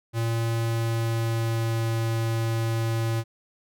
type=tone with pitch glide; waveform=square; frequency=114.9 to 113.84 Hz; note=A#2 to A#2; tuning=-25 to -41 cents; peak=-24 dBFS; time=0.13-3.24 s; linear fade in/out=50 ms; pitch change=-16 cents; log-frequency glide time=0.47-1.93 s; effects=none